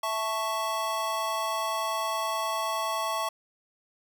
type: chord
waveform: square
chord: A major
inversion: second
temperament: equal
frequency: 659.3 / 880 / 1108.7 Hz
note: E5 / A5 / C#6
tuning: 0 / 0 / 0 cents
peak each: -34 / -34 / -31 dBFS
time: 0.03-3.29 s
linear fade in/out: 5 ms
effects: none